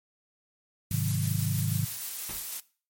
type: chord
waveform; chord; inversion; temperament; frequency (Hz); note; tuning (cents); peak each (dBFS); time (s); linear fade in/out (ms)
sine; Ab dominant seventh; none; equal; 103.83 / 130.81 / 155.56 / 185; Ab2 / C3 / Eb3 / Gb3; 0 / 0 / 0 / 0; -30 / -31 / -30 / -36; 0.91-1.85; 5
type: noise with tremolo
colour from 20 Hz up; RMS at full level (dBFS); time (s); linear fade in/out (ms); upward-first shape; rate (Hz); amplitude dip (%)
blue; -34; 0.91-2.6; 2; sine; 6.3; 25
type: noise with exponential decay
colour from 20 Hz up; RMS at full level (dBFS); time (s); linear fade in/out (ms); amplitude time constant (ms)
pink; -36; 2.29-2.52; 2; 48
effects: noise-tail reverb RT60 0.4 s tail -20 dB re dry + MP3 64 kbps